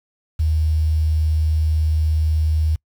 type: tone with quantisation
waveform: sine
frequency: 78.2 Hz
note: D#2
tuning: 9 cents sharp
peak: -15 dBFS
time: 0.39-2.76 s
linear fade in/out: 10 ms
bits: 7
effects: noise-tail reverb RT60 0.1 s tail -26 dB re dry